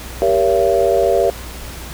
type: chord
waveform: sine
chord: G diminished seventh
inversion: none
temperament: just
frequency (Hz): 392 / 470.4 / 564.5 / 677.4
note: G4 / Bb4 / Db5 / Fb5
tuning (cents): 0 / +16 / +31 / +47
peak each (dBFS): -17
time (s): 0.22-1.3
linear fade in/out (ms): 0
effects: added 60 Hz sine -32 dBFS peak until 1.93 s + pink hiss -33 dBFS RMS until 1.93 s